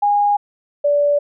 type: tone pair in turn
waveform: sine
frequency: 820 / 579.8 Hz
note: G#5 / D5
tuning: -22 / -22 cents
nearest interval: tritone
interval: 600 cents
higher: first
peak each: -12 / -12 dBFS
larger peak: neither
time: 0.02-0.37 / 0.84-1.19 s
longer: neither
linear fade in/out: 10 ms
effects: none